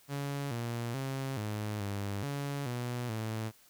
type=tone with pitch steps; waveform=sawtooth; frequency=141.1 / 117.8 / 134.6 / 105.9 / 100.4 / 141.5 / 122 / 110.4 Hz; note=C#3 / A#2 / C3 / G#2 / G2 / C#3 / B2 / A2; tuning=+31 / +19 / +49 / +34 / +42 / +36 / -21 / +6 cents; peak=-30 dBFS; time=0.08-3.52 s; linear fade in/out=50 ms; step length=430 ms; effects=white hiss -62 dBFS RMS until 3.69 s